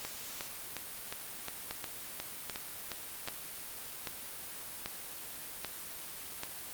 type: two click trains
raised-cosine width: 0.2 ms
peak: -19 / -20 dBFS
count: 7 / 10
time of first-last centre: 1.71-6.434 / 0.05-3.276 s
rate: 1.27 / 2.79 Hz
effects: white hiss -44 dBFS RMS until 6.73 s + Opus 48 kbps